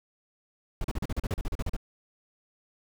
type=noise bursts; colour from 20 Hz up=brown; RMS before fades=-29 dBFS; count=14; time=0.81-1.766 s; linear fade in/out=2 ms; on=33 ms; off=38 ms; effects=none